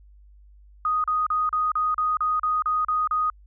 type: tone bursts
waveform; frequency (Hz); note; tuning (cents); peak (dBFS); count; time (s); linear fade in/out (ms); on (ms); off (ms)
sine; 1244.5; D#6; 0; -20; 11; 0.85-3.3; 2; 190; 36
effects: added 50 Hz sine -48 dBFS peak until 3.46 s